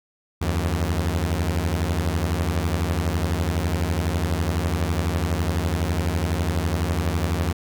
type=beating tone pair; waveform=sawtooth; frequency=77.78 / 89.78 Hz; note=D#2 / F2; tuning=0 / +48 cents; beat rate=12 Hz; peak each=-20 dBFS; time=0.41-7.53 s; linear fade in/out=10 ms; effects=none